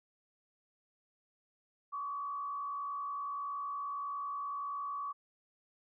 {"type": "tone with frequency modulation", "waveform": "sine", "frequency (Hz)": 1137, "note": "C#6", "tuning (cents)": 44, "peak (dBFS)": -36, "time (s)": [1.92, 5.13], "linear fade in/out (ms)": 20, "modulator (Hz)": 58.4, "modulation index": 0.58, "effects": []}